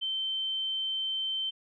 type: tone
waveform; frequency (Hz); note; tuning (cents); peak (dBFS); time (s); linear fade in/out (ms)
sine; 3100; G7; -20; -29; 0.01-1.51; 20
effects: none